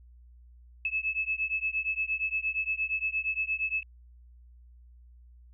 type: beating tone pair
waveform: sine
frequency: 2597 / 2605.6 Hz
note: E7 / E7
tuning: -26 / -21 cents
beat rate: 8.6 Hz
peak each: -31 dBFS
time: 0.85-3.83 s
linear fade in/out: 2 ms
effects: added 60 Hz sine -51 dBFS peak until 5.53 s